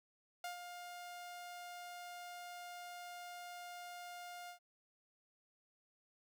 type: tone with ADSR envelope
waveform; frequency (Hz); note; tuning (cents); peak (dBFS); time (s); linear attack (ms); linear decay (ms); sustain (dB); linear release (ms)
sawtooth; 707; F5; +21; -37; 0.44-4.59; 3; 120; -7; 98
effects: none